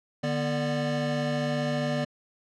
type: tone cluster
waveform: square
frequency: 148.7 / 243.7 / 589 Hz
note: D3 / B3 / D5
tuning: +22 / -23 / +5 cents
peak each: -31 dBFS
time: 0.23-2.05 s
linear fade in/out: 10 ms
effects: low-pass 5000 Hz 12 dB/octave